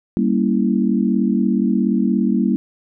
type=chord; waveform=sine; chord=G diminished seventh; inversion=none; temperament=equal; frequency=196 / 233.1 / 277.2 / 329.6 Hz; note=G3 / Bb3 / Db4 / Fb4; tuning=0 / 0 / 0 / 0 cents; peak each=-18 / -18 / -23 / -23 dBFS; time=0.17-2.56 s; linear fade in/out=0 ms; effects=none